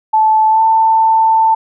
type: tone with pitch glide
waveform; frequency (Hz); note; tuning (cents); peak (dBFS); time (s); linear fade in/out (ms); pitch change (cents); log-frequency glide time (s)
sine; 872 to 890.3; A5 to A5; -16 to +20; -7; 0.13-1.55; 10; +36; 0.49-0.62
effects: none